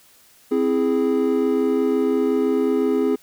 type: chord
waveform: triangle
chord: C augmented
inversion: none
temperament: equal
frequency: 261.6 / 329.6 / 415.3 Hz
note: C4 / E4 / G#4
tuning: 0 / 0 / 0 cents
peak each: -19 / -22 / -18 dBFS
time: 0.51-3.16 s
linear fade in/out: 10 ms
effects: white hiss -53 dBFS RMS until 3.22 s